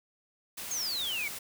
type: noise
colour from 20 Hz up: white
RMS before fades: -40 dBFS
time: 0.57-1.39 s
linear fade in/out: 10 ms
type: exponential sweep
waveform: sine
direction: down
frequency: 6680 to 2194 Hz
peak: -31 dBFS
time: 0.71-1.28 s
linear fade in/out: 2 ms
effects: none